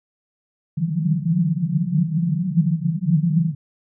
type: band-pass noise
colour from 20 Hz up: white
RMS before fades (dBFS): -20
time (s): 0.77-3.55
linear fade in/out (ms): 10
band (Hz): 150 to 180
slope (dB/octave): 96
effects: none